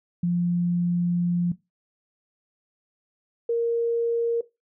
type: tone pair in turn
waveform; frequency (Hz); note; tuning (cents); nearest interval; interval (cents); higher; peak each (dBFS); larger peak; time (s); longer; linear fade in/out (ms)
sine; 174.61 / 466.2; F3 / A#4; 0 / 0; octave + perfect fourth; 1700; second; -20; neither; 0.23-1.52 / 3.49-4.41; first; 5
effects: noise-tail reverb RT60 0.2 s tail -17 dB re dry